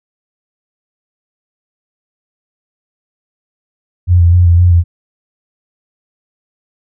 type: tone with vibrato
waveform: sine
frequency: 87.31 Hz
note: F2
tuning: in tune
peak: -4 dBFS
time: 4.07-4.84 s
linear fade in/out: 50 ms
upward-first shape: square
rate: 3.9 Hz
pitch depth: 31 cents each way
effects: none